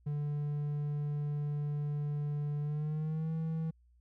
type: tone with pitch glide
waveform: triangle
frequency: 146.83 to 161.05 Hz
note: D3 to E3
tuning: 0 to -40 cents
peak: -30 dBFS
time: 0.06-3.71 s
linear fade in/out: 10 ms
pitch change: +160 cents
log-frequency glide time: 2.61-3.32 s
effects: added 60 Hz sine -62 dBFS peak until 4 s